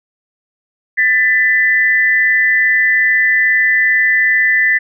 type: tone pair together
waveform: sine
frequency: 1771.6 / 1994 Hz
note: A6 / B6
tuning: +11 / +16 cents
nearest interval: major second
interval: 205 cents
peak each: -12 dBFS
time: 0.97-4.79 s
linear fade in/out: 20 ms
effects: none